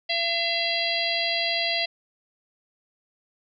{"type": "harmonic tone with a mistuned harmonic", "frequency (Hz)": 678, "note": "E5", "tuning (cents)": 49, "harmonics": [1, 3, 4, 5, 6, 7], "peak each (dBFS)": [-30, -30, -30, -30, -30, -30], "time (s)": [0.09, 1.86], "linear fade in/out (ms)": 10, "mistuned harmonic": 5, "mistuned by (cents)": -51, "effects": []}